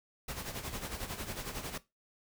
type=noise with tremolo; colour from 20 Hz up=pink; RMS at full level=-38 dBFS; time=0.28-1.78 s; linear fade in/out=5 ms; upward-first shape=sine; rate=11 Hz; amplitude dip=65%; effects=noise-tail reverb RT60 0.2 s tail -17 dB re dry